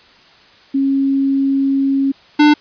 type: tone pair in turn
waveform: sine / square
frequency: 273 / 298.1 Hz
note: C#4 / D4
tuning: -26 / +26 cents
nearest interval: major second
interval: 152 cents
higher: second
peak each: -12 / -7 dBFS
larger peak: second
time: 0.74-2.12 / 2.39-2.54 s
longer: first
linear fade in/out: 10 ms
effects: white hiss -46 dBFS RMS until 2.6 s + resampled to 11025 Hz